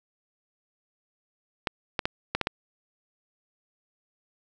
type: clicks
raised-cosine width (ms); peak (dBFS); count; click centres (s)
0.3; -9; 6; 1.672 / 1.992 / 2.055 / 2.35 / 2.413 / 2.471
effects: none